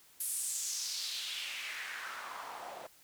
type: noise with band-pass filter sweep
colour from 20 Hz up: white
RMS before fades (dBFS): -40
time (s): 0.2-2.87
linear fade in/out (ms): 5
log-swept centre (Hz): 11000 to 600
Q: 2.8
effects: white hiss -62 dBFS RMS until 3.03 s